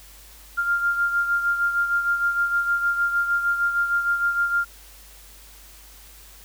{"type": "beating tone pair", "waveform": "sine", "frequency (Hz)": [1396.9, 1403.4], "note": ["F6", "F6"], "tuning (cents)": [0, 8], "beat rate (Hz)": 6.5, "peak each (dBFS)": [-20, -28], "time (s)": [0.57, 4.65], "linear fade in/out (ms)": 20, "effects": ["added 50 Hz sine -48 dBFS peak until 6.44 s", "white hiss -48 dBFS RMS until 6.44 s"]}